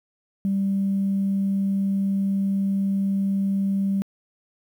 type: tone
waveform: sine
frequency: 196 Hz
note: G3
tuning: in tune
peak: -19 dBFS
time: 0.45-4.02 s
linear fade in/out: 0 ms
effects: tanh soft clip ceiling -15 dBFS + 9-bit